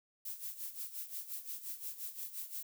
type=noise with tremolo; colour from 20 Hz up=violet; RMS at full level=-41 dBFS; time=0.25-2.63 s; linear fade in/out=5 ms; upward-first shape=sine; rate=5.7 Hz; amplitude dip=75%; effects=none